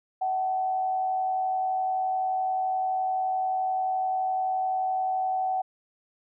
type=tone with frequency modulation; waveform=sine; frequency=754 Hz; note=F#5; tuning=32 cents sharp; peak=-24 dBFS; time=0.21-5.62 s; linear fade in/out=10 ms; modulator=91.6 Hz; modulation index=0.36; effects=none